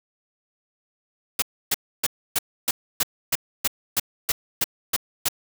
white noise bursts, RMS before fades -21 dBFS, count 13, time 1.39-5.286 s, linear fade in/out 5 ms, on 32 ms, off 290 ms, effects none

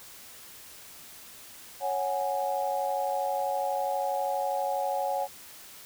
sine chord, C# suspended fourth, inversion none, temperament just, 554.4 / 739.2 / 831.5 Hz, C#5 / F#5 / G#5, 0 / -2 / +2 cents, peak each -31 dBFS, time 1.8-5.28 s, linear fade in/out 50 ms, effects white hiss -48 dBFS RMS until 5.85 s

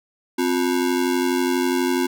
square ring-modulated tone, 308.7 Hz, D#4, 14 cents flat, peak -16 dBFS, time 0.38-2.07 s, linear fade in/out 10 ms, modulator 46.1 Hz, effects none

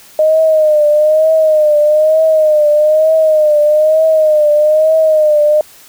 sine tone with vibrato, 616 Hz, D#5, 17 cents flat, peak -6 dBFS, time 0.19-5.61 s, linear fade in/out 2 ms, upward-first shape triangle, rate 1.1 Hz, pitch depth 69 cents each way, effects white hiss -40 dBFS RMS until 5.88 s

